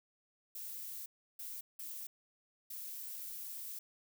violet noise bursts at uneven times, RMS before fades -45 dBFS, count 4, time 0.55-1.06 / 1.39-1.61 / 1.79-2.07 / 2.7-3.79 s, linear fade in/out 5 ms, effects none

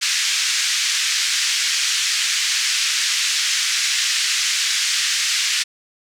white band-pass noise, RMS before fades -20 dBFS, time 0.01-5.64 s, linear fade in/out 20 ms, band 1700 to 6800 Hz, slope 24 dB/octave, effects none

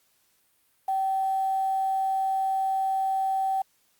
sine tone with quantisation, 770 Hz, G5, 31 cents flat, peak -23 dBFS, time 0.88-3.62 s, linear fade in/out 5 ms, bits 8, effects white hiss -67 dBFS RMS until 3.99 s + Opus 48 kbps

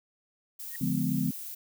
violet noise, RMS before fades -40 dBFS, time 0.59-1.55 s, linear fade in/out 10 ms
sine tone with exponential growth, 1864.7 Hz, A#6, in tune, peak -36 dBFS, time 0.69-0.76 s, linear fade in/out 2 ms, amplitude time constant 15 ms
sine chord, D diminished seventh, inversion none, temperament just, 146.83 / 176.2 / 211.4 / 253.7 Hz, D3 / F3 / Ab3 / Cb4, 0 / +16 / +31 / +47 cents, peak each -32 / -31 / -32 / -30 dBFS, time 0.81-1.31 s, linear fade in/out 5 ms
effects none

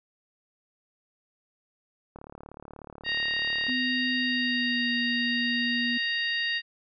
click train, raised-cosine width 1 ms, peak -29 dBFS, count 57, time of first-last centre 2.16-3.694 s, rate 36.5 Hz
harmonic tone, 932.3 Hz, A#5, in tune, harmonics 2 / 3 / 4 / 5, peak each -28 / -32 / -34 / -36 dBFS, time 3.04-6.62 s, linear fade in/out 50 ms
sine tone with pitch glide, 252.7 to 241.3 Hz, B3 to B3, +40 to -40 cents, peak -29 dBFS, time 3.68-5.98 s, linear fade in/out 10 ms, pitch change -80 cents, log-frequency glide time 4.17-4.92 s
effects none

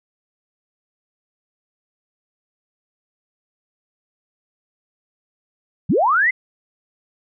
sine linear sweep, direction up, 111 to 2093 Hz, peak -13 dBFS, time 5.89-6.31 s, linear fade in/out 10 ms, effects none

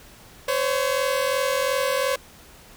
sawtooth tone pair together, 515 / 557.8 Hz, C5 / C#5, -28 / +11 cents, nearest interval minor second, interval 139 cents, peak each -20 dBFS, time 0.48-2.16 s, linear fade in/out 5 ms, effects pink hiss -48 dBFS RMS until 2.76 s

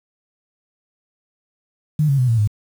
sine tone with pitch steps, 151.9 / 138.49 / 126.27 / 115.12 / 104.96 Hz, D#3 / C#3 / B2 / A#2 / G#2, -41 / -1 / +39 / -21 / +19 cents, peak -13 dBFS, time 1.99-2.475 s, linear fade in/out 5 ms, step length 97 ms, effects 7-bit

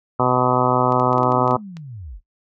harmonic tone, 125.9 Hz, B2, 34 cents sharp, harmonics 1 / 2 / 3 / 4 / 5 / 6 / 7 / 8 / 9 / 10, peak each -24 / -24 / -24 / -24 / -24 / -24 / -24 / -24 / -24 / -24 dBFS, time 0.19-1.57 s, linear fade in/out 10 ms
clicks, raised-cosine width 0.2 ms, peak -23 dBFS, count 9, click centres 0.923 / 0.998 / 1.13 / 1.181 / 1.232 / 1.321 / 1.478 / 1.51 / 1.769 s
sine linear sweep, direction down, 356.7 to 34.59 Hz, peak -32 dBFS, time 1.12-2.21 s, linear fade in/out 50 ms
effects noise-tail reverb RT60 0.1 s tail -18 dB re dry

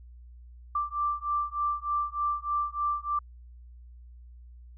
sine beating tone pair, 1174.7 / 1178 Hz, D6 / D6, 0 / +5 cents, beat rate 3.3 Hz, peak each -30 dBFS, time 0.75-3.19 s, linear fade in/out 5 ms, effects added 60 Hz sine -46 dBFS peak until 4.77 s

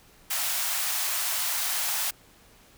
white high-pass noise, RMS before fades -28 dBFS, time 0.3-2.11 s, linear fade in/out 10 ms, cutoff 640 Hz, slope 48 dB/octave, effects pink hiss -56 dBFS RMS until 2.77 s

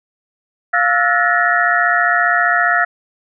sine tone cluster, 700 / 1323 / 1438 / 1746 / 1881 Hz, F5 / E6 / F#6 / A6 / A#6, +4 / +6 / -50 / -14 / +15 cents, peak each -18 dBFS, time 0.73-2.85 s, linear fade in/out 10 ms, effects none

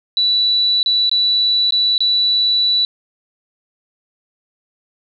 sine tone with dropouts, 3951 Hz, B7, in tune, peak -12 dBFS, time 0.17-2.85 s, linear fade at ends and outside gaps 1 ms, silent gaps 0.83-0.86 / 1.095-1.114 / 1.707-1.723 / 1.98-2.005 s, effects none

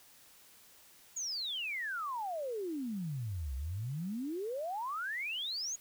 sine exponential two-way sweep, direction down then up, 6880 to 62.9 to 6880 Hz, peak -35 dBFS, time 1.16-5.76 s, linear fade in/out 10 ms, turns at 3.55 s, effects white hiss -60 dBFS RMS until 5.8 s

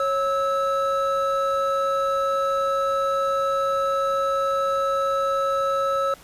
triangle tone pair together, 548.3 / 1304 Hz, C#5 / E6, -19 / -19 cents, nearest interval octave + minor third, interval 1500 cents, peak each -21 dBFS, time 0-6.14 s, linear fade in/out 2 ms, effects pink hiss -48 dBFS RMS until 6.23 s + resampled to 32000 Hz

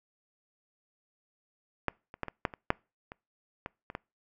clicks, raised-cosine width 0.5 ms, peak -12 / -29 / -17 / -22 / -12 / -27 / -8 / -27 / -21 / -26 / -20 dBFS, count 11, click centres 1.883 / 2.141 / 2.233 / 2.283 / 2.452 / 2.538 / 2.704 / 3.119 / 3.661 / 3.901 / 3.951 s, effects noise-tail reverb RT60 0.3 s tail -26 dB re dry

